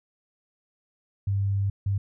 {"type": "tone bursts at uneven times", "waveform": "sine", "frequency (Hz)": 99.1, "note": "G2", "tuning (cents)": 19, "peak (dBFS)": -22, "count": 2, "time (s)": [[1.27, 1.7], [1.86, 1.98]], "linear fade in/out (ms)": 5, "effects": []}